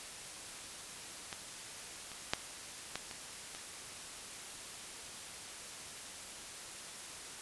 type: clicks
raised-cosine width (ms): 0.2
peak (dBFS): -23 / -29 / -12 / -19 / -27 / -27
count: 6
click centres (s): 1.328 / 2.117 / 2.335 / 2.956 / 3.112 / 3.549
effects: white hiss -47 dBFS RMS until 7.41 s + resampled to 24000 Hz